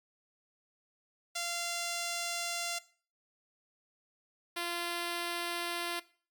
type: tone pair in turn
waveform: 5% pulse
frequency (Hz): 690 / 345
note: F5 / F4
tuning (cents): -21 / -21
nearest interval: octave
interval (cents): 1200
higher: first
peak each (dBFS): -22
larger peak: neither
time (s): 1.35-2.79 / 4.56-6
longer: neither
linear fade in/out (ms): 10
effects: noise-tail reverb RT60 0.4 s tail -18 dB re dry + MP3 96 kbps